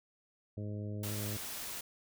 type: harmonic tone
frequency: 104.2 Hz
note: G#2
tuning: 6 cents sharp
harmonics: 1 / 2 / 3 / 4 / 5 / 6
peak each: -38 / -44 / -48 / -50 / -52 / -54 dBFS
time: 0.57-1.37 s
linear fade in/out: 5 ms
type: noise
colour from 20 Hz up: white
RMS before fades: -42 dBFS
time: 1.03-1.81 s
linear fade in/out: 5 ms
effects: none